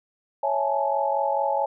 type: chord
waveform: sine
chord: A major seventh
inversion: first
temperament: equal with one note detuned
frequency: 554.4 / 659.3 / 835.4 / 880 Hz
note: C#5 / E5 / G#5 / A5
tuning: 0 / 0 / +10 / 0 cents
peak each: -26 / -29 / -25 / -28 dBFS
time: 0.43-1.66 s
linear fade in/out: 5 ms
effects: none